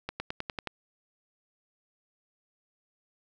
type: accelerating click train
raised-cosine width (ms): 0.3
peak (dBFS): -17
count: 7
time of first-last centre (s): 0.09-0.673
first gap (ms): 110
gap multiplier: 0.95
effects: none

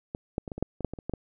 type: clicks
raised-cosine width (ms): 2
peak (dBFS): -19 / -14 / -23 / -22 / -23 / -12 / -23 / -12 / -22 / -27 / -18 / -17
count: 12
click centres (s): 0.149 / 0.381 / 0.478 / 0.518 / 0.58 / 0.626 / 0.807 / 0.847 / 0.936 / 0.988 / 1.096 / 1.137
effects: none

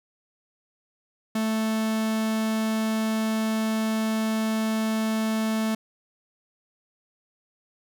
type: tone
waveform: 45% pulse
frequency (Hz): 220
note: A3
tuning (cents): 0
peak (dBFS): -23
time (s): 1.35-5.75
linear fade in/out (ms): 5
effects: none

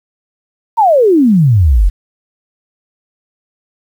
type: exponential sweep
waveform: sine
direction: down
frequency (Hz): 959 to 40.9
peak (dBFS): -5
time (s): 0.77-1.9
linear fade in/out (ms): 20
effects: 7-bit

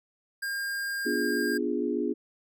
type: tone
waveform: square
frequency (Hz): 1609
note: G6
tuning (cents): +45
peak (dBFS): -30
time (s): 0.42-1.58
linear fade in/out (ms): 10
type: chord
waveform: sine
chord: B diminished seventh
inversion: none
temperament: equal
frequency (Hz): 246.9 / 293.7 / 349.2 / 415.3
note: B3 / D4 / F4 / Ab4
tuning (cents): 0 / 0 / 0 / 0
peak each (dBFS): -31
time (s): 1.05-2.14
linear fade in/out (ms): 20
effects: MP3 96 kbps

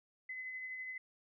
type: tone with tremolo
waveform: sine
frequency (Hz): 2030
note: B6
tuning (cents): +47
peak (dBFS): -40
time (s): 0.29-0.98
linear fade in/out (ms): 5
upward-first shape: sine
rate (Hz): 12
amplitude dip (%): 30
effects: none

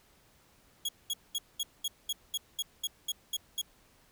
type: tone bursts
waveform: sawtooth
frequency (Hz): 3322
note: G#7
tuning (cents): 0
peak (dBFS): -27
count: 12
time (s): 0.85-3.616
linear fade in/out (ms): 5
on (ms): 38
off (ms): 210
effects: pink hiss -64 dBFS RMS until 4.11 s

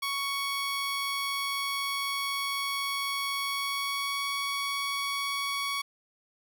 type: tone with pitch glide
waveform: 15% pulse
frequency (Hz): 1114 to 1120.5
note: C#6 to C#6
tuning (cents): +8 to +18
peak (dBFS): -23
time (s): 0.02-5.82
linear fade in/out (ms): 10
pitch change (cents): +10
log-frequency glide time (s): 3.42-4.26
effects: none

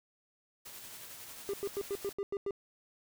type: noise with tremolo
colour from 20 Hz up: white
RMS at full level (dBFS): -47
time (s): 0.65-2.13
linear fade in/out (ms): 10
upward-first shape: sine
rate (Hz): 11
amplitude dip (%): 30
type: tone bursts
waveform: triangle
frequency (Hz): 399.7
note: G4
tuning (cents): +34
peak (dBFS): -30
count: 8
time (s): 1.49-2.508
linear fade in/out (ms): 0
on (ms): 45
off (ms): 94
effects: none

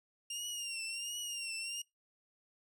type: tone with vibrato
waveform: 20% pulse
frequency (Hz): 2794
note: F7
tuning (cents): 0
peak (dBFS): -33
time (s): 0.3-1.82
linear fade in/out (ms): 5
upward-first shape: triangle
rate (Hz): 1.4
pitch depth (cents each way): 88
effects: noise-tail reverb RT60 0.2 s tail -24 dB re dry

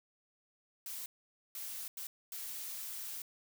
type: noise bursts at uneven times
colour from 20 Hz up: blue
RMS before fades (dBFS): -43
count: 4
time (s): 0.86-1.06 / 1.55-1.88 / 1.97-2.07 / 2.32-3.22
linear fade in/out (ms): 2
effects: none

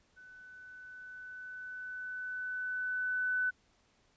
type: tone with level ramp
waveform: sine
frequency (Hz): 1500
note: F#6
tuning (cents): +23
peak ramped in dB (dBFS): -52 to -28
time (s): 0.16-3.51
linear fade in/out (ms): 20
effects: pink hiss -70 dBFS RMS until 4.16 s + resampled to 16000 Hz

